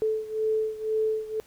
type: beating tone pair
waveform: sine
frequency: 435.7 / 437.7 Hz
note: A4 / A4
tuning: -17 / -9 cents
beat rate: 2 Hz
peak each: -26 / -29 dBFS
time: 0.02-1.4 s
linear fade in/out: 0 ms
effects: pink hiss -57 dBFS RMS until 1.46 s